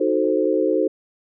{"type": "chord", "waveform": "sine", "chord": "D# diminished seventh", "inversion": "none", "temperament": "equal", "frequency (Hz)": [311.1, 370, 440, 523.3], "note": ["D#4", "F#4", "A4", "C5"], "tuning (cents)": [0, 0, 0, 0], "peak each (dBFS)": -22, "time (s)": [0, 0.88], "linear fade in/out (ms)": 10, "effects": []}